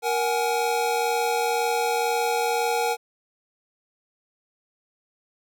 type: tone cluster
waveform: square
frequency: 470 / 755 / 837 Hz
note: A#4 / F#5 / G#5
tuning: +14 / +35 / +13 cents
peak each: -26 / -28 / -27 dBFS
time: 0.02-2.97 s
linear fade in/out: 50 ms
effects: none